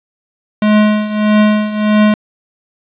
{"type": "tone with tremolo", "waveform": "square", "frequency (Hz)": 211.8, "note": "G#3", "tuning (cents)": 34, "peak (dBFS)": -6, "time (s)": [0.62, 2.14], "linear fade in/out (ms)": 2, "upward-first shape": "triangle", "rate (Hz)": 1.6, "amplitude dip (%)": 80, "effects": ["resampled to 8000 Hz", "7-bit"]}